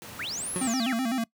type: noise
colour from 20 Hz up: pink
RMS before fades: -42 dBFS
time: 0.02-0.73 s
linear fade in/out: 0 ms
type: linear two-way sweep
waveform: sine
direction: up then down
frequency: 1174.7 to 11175 to 1174.7 Hz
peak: -31 dBFS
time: 0.19-0.94 s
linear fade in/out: 5 ms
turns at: 0.53 s
type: tone with exponential decay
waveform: 25% pulse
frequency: 181.4 Hz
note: F#3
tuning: 34 cents flat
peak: -22 dBFS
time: 0.56-0.74 s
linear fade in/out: 0 ms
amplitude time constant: 39 ms
type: tone with vibrato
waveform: square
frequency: 244.3 Hz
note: B3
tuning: 19 cents flat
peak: -26 dBFS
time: 0.61-1.24 s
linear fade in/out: 5 ms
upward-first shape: square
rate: 7.9 Hz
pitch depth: 120 cents each way
effects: noise-tail reverb RT60 0.1 s tail -22 dB re dry + high-pass 100 Hz 12 dB/octave